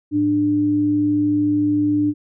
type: tone pair together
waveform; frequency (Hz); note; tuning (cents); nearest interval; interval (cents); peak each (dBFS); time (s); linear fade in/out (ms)
sine; 110.09 / 296.8; A2 / D4; +1 / +18; octave + perfect fourth; 1717; -27 / -15; 0.11-2.14; 50
effects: none